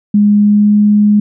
sine tone with pitch glide, 206.6 to 208.2 Hz, G#3 to G#3, -9 to +5 cents, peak -5 dBFS, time 0.14-1.2 s, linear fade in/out 5 ms, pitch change +14 cents, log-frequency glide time 0.37-0.74 s, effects none

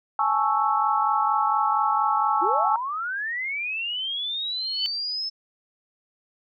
sine chord, A major seventh, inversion third, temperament equal with one note detuned, 830.6 / 874.9 / 1108.7 / 1318.5 Hz, G#5 / A5 / C#6 / E6, 0 / -10 / 0 / 0 cents, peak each -25 dBFS, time 0.19-2.76 s, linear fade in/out 2 ms
sine linear sweep, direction up, 310 to 5274 Hz, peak -26 dBFS, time 2.41-5.3 s, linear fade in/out 20 ms
sine tone with exponential growth, 3024 Hz, F#7, 37 cents sharp, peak -21 dBFS, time 4.51-4.86 s, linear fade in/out 0 ms, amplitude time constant 74 ms
effects none

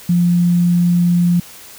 sine tone, 174.61 Hz, F3, in tune, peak -10 dBFS, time 0.09-1.4 s, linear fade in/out 5 ms, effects white hiss -38 dBFS RMS until 1.78 s

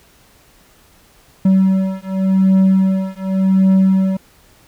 triangle beating tone pair, 190.1 / 190.98 Hz, F#3 / G3, +47 / -45 cents, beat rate 0.88 Hz, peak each -12 dBFS, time 1.45-4.17 s, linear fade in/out 5 ms, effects pink hiss -50 dBFS RMS until 4.67 s

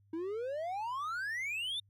triangle exponential sweep, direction up, 314.3 to 3666 Hz, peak -33 dBFS, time 0.13-1.8 s, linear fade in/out 5 ms, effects added 100 Hz sine -64 dBFS peak until 1.89 s

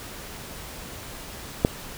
click, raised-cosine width 2 ms, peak -3 dBFS, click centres 1.649 s, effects pink hiss -39 dBFS RMS until 1.97 s

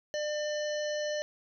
harmonic tone, 599 Hz, D5, 34 cents sharp, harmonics 1 / 3 / 5 / 7 / 9 / 10, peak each -31 / -40 / -44 / -45 / -50 / -45 dBFS, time 0.14-1.22 s, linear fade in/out 0 ms, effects none

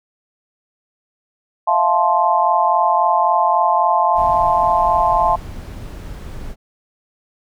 sine chord, F major seventh, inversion third, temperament just, 654.8 / 698.5 / 873.1 / 1047.7 Hz, E5 / F5 / A5 / C6, -12 / 0 / -14 / +2 cents, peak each -21 / -18 / -16 / -17 dBFS, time 1.67-5.36 s, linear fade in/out 10 ms
brown noise, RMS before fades -30 dBFS, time 4.14-6.56 s, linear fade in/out 50 ms
effects none

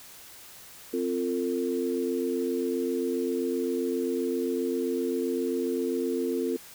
sine chord, F major, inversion second, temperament equal with one note detuned, 261.6 / 349.2 / 449.2 Hz, C4 / F4 / A4, 0 / 0 / +36 cents, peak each -30 dBFS, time 0.93-6.57 s, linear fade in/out 10 ms, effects white hiss -48 dBFS RMS until 6.74 s

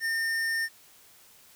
sine tone with hard clipping, 1815 Hz, A#6, 47 cents flat, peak -28 dBFS, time 0-0.69 s, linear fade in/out 50 ms, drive 13 dB, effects white hiss -56 dBFS RMS until 1.55 s

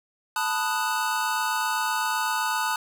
square chord, B dominant seventh, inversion third, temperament equal, 880 / 987.8 / 1244.5 / 1480 Hz, A5 / B5 / D#6 / F#6, 0 / 0 / 0 / 0 cents, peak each -29 / -32 / -31 / -30 dBFS, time 0.36-2.76 s, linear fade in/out 2 ms, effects none

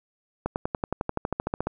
accelerating click train, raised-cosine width 1 ms, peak -12 dBFS, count 16, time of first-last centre 0.46-1.67 s, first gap 99 ms, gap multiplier 0.97, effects none

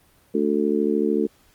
harmonic tone, 73.42 Hz, D2, in tune, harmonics 3 / 4 / 5 / 6, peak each -24 / -24 / -24 / -24 dBFS, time 0.34-1.27 s, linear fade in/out 10 ms, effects pink hiss -58 dBFS RMS until 1.54 s + Opus 32 kbps

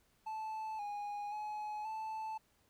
triangle tone with pitch steps, 874 / 823 / 846 / 877 Hz, A5 / G#5 / G#5 / A5, -12 / -16 / +32 / -6 cents, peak -37 dBFS, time 0.26-2.38 s, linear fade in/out 10 ms, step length 530 ms, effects pink hiss -73 dBFS RMS until 2.69 s

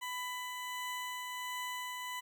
20% pulse tone with tremolo, 997 Hz, B5, 16 cents sharp, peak -32 dBFS, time 0.01-2.21 s, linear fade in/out 20 ms, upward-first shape triangle, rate 1.4 Hz, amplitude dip 30%, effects 12-bit

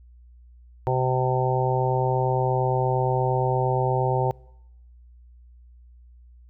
harmonic tone, 128.6 Hz, C3, 30 cents flat, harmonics 1 / 3 / 4 / 5 / 6 / 7, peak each -24 / -27 / -28 / -32 / -28 / -28 dBFS, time 0.87-4.31 s, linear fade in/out 0 ms, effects noise-tail reverb RT60 0.9 s tail -25 dB re dry + added 60 Hz sine -47 dBFS peak until 6.49 s

